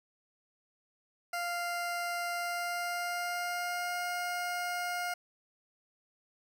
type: tone with pitch glide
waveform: 20% pulse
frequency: 697 to 710 Hz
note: F5 to F5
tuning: -4 to +28 cents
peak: -28 dBFS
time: 1.33-5.14 s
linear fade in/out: 5 ms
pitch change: +32 cents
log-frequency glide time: 2.35-4.05 s
effects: none